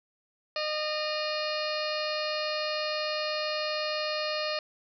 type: harmonic tone with a mistuned harmonic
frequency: 611 Hz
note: D#5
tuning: 32 cents flat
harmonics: 1 / 2 / 3 / 4 / 5 / 6 / 7 / 8 / 9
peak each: -32 / -37 / -39 / -39 / -40 / -45 / -36 / -39 / -49 dBFS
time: 0.56-4.59 s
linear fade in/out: 2 ms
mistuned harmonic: 5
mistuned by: -120 cents
effects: none